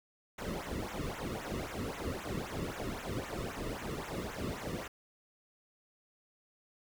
brown noise with flanger, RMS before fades -39 dBFS, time 0.38-4.88 s, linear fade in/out 5 ms, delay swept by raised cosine 0.2 to 1.3 ms, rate 3.8 Hz, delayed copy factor -0.95, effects none

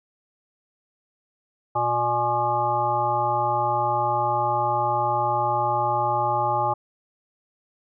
harmonic tone, 120 Hz, B2, 49 cents flat, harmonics 1 / 3 / 5 / 7 / 9 / 10, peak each -32 / -33 / -29 / -22 / -29 / -29 dBFS, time 1.75-6.74 s, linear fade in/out 10 ms, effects none

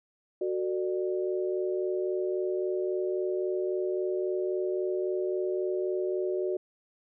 sine tone cluster, 370.4 / 454.1 / 597 Hz, F#4 / A#4 / D5, +2 / -45 / +28 cents, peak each -28 / -37 / -35 dBFS, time 0.41-6.57 s, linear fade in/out 5 ms, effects none

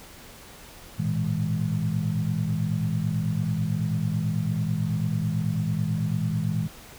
sine tone cluster, 109.1 / 118.2 / 160.8 / 206.3 Hz, A2 / A#2 / E3 / G#3, -14 / +24 / -43 / -11 cents, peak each -30 / -30 / -26 / -31 dBFS, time 0.98-6.68 s, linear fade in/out 20 ms, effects pink hiss -46 dBFS RMS until 6.98 s

